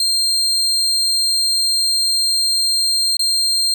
35% pulse tone with dropouts, 4186 Hz, C8, in tune, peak -13 dBFS, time 0-3.74 s, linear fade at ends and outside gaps 2 ms, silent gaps 3.169-3.193 s, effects none

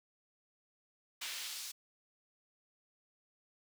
brown noise with high-pass filter sweep, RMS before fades -43 dBFS, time 1.21-1.72 s, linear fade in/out 10 ms, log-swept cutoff 2600 to 5300 Hz, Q 1, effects none

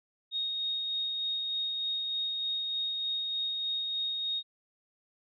sine tone with tremolo, 3729 Hz, A#7, in tune, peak -29 dBFS, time 0.31-4.43 s, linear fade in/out 50 ms, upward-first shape sine, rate 3.3 Hz, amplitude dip 25%, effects none

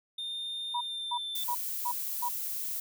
triangle tone with pitch glide, 3627 to 3548 Hz, A#7 to A7, -48 to +14 cents, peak -33 dBFS, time 0.18-1.44 s, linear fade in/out 5 ms, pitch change -38 cents, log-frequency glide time 0.78-1.23 s
sine tone bursts, 967 Hz, B5, 37 cents flat, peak -29 dBFS, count 5, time 0.74-2.29 s, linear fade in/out 10 ms, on 70 ms, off 300 ms
violet noise, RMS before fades -35 dBFS, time 1.35-2.8 s, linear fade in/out 5 ms
effects none

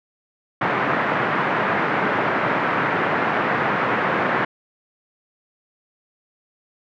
white band-pass noise, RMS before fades -21 dBFS, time 0.61-4.45 s, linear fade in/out 5 ms, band 130 to 1800 Hz, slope 24 dB/octave, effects none

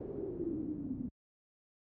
pink noise with low-pass filter sweep, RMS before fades -39 dBFS, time 0-1.09 s, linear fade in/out 5 ms, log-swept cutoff 430 to 240 Hz, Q 9.4, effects high-pass 60 Hz 12 dB/octave

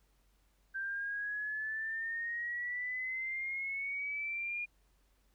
sine exponential sweep, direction up, 1568 to 2433 Hz, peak -35 dBFS, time 0.74-4.66 s, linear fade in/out 20 ms, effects added 48 Hz sine -69 dBFS peak until 5.34 s + pink hiss -75 dBFS RMS until 5.34 s

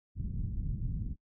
pink low-pass noise, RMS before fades -35 dBFS, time 0.15-1.16 s, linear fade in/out 50 ms, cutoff 190 Hz, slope 24 dB/octave, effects noise-tail reverb RT60 0.1 s tail -22 dB re dry

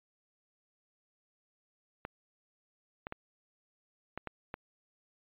clicks, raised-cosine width 0.5 ms, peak -23 dBFS, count 6, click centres 2.051 / 3.069 / 3.124 / 4.176 / 4.273 / 4.541 s, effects resampled to 8000 Hz

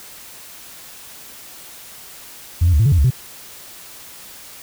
sine tone with pitch steps, 85.1 / 89 / 73.2 / 112 / 142.2 / 88.1 / 70.3 / 127.9 Hz, F2 / F2 / D2 / A2 / C#3 / F2 / C#2 / C3, -44 / +33 / -5 / +31 / +45 / +16 / +25 / -39 cents, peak -9 dBFS, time 2.61-3.106 s, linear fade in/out 10 ms, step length 62 ms, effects tanh soft clip ceiling -7 dBFS + white hiss -39 dBFS RMS until 4.62 s

